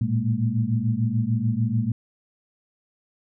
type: tone cluster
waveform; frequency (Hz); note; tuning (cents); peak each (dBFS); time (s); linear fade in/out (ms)
sine; 111.5 / 118.3 / 204.9 / 228.4; A2 / A#2 / G#3 / A#3; +23 / +26 / -23 / -35; -25 / -24 / -29 / -27; 0.01-1.92; 5
effects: none